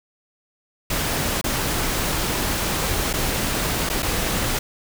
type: noise with dropouts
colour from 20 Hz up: pink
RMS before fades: -23 dBFS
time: 0.9-4.59 s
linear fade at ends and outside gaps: 5 ms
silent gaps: 1.414-1.44 / 3.131-3.136 / 3.892-3.898 / 4.024-4.028 s
effects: none